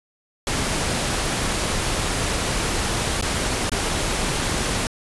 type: noise with dropouts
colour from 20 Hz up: pink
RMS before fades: -23 dBFS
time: 0.47-4.87 s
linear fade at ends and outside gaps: 1 ms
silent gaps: 3.212-3.224 / 3.695-3.718 s
effects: resampled to 24000 Hz